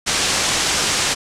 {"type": "low-pass noise", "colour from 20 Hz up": "white", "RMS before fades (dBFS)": -19, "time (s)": [0.06, 1.15], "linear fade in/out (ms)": 20, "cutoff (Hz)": 7900, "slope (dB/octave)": 24, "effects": ["low-pass 12000 Hz 12 dB/octave"]}